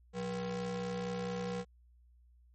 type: ring-modulated tone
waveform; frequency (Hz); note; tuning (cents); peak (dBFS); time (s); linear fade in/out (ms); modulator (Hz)
square; 149.9; D3; +36; -33; 0.13-1.65; 50; 332
effects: added 60 Hz sine -60 dBFS peak until 2.54 s + MP3 32 kbps